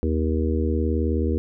harmonic tone, 79 Hz, D#2, 27 cents sharp, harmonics 1 / 3 / 4 / 5 / 6, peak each -22 / -27 / -28 / -29 / -30 dBFS, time 0.03-1.38 s, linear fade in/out 0 ms, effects none

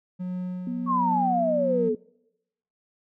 triangle tone with tremolo, 181.6 Hz, F#3, 32 cents flat, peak -25 dBFS, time 0.19-1.9 s, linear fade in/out 20 ms, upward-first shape sine, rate 1.3 Hz, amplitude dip 45%
sine tone, 244.1 Hz, B3, 20 cents flat, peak -28 dBFS, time 0.67-1.95 s, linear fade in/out 2 ms
sine exponential sweep, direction down, 1119 to 415.3 Hz, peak -21 dBFS, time 0.86-1.96 s, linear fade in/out 50 ms
effects noise-tail reverb RT60 0.9 s tail -26 dB re dry

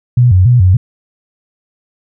sine tone with vibrato, 106.4 Hz, G#2, 42 cents sharp, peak -4 dBFS, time 0.17-0.77 s, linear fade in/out 5 ms, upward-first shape square, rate 3.5 Hz, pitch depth 250 cents each way, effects none

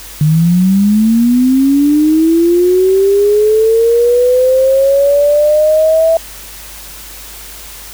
sine linear sweep, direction up, 148.6 to 659.3 Hz, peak -6 dBFS, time 0.21-6.17 s, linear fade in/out 2 ms, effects added 50 Hz sine -36 dBFS peak until 7.93 s + white hiss -31 dBFS RMS until 7.93 s

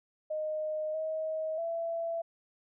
sine tone with pitch steps, 618 / 632 / 668 Hz, D#5 / D#5 / E5, -12 / +27 / +23 cents, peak -31 dBFS, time 0.3-2.22 s, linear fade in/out 10 ms, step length 640 ms, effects none

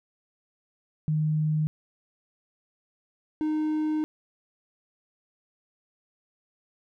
sine / triangle tone pair in turn, 154.1 / 308.2 Hz, D#3 / D#4, -16 / -16 cents, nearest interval octave, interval 1200 cents, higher second, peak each -22 dBFS, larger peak neither, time 1.08-1.67 / 3.41-4.04 s, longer second, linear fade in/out 0 ms, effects none

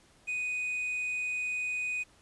triangle tone with quantisation, 2489 Hz, D#7, in tune, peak -29 dBFS, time 0.27-2.04 s, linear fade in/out 20 ms, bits 9, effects pink hiss -62 dBFS RMS until 2.21 s + resampled to 24000 Hz

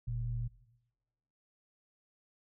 sine tone pair together, 43.34 / 117.5 Hz, F1 / A#2, -12 / +14 cents, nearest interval octave + perfect fourth, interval 1726 cents, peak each -38 / -35 dBFS, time 0.07-0.48 s, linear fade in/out 10 ms, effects noise-tail reverb RT60 1.0 s tail -19 dB re dry

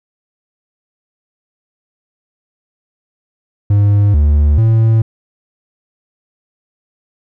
triangle tone with pitch steps, 102.1 / 73.5 / 112.2 Hz, G#2 / D2 / A2, -29 / +2 / +34 cents, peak -5 dBFS, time 3.7-5.02 s, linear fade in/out 5 ms, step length 440 ms, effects none

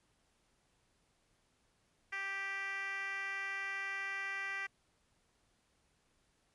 10% pulse tone with band-pass filter, 392 Hz, G4, in tune, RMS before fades -40 dBFS, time 2.12-4.67 s, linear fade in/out 10 ms, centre 2000 Hz, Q 2.9, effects pink hiss -75 dBFS RMS until 6.54 s + resampled to 24000 Hz

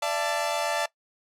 sawtooth chord, D suspended second, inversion none, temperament equal with one note detuned, 587.3 / 675.1 / 880 Hz, D5 / E5 / A5, 0 / +41 / 0 cents, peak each -26 dBFS, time 0.02-0.86 s, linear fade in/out 5 ms, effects noise-tail reverb RT60 0.1 s tail -19 dB re dry + low-pass 11000 Hz 12 dB/octave

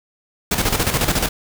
pink noise with tremolo, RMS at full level -17 dBFS, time 0.51-1.29 s, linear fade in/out 5 ms, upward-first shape square, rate 14 Hz, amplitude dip 60%, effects none

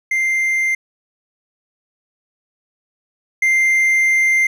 triangle tone pair in turn, 2093 / 2093 Hz, C7 / C7, 0 / 0 cents, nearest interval unison, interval 0 cents, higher neither, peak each -13 / -10 dBFS, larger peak second, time 0.11-0.75 / 3.42-4.47 s, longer second, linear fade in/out 5 ms, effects none

